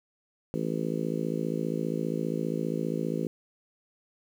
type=harmonic tone; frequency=55 Hz; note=A1; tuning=in tune; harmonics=3 / 4 / 5 / 6 / 7 / 8 / 9; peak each=-33 / -34 / -35 / -36 / -36 / -37 / -38 dBFS; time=0.54-3.27 s; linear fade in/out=0 ms; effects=9-bit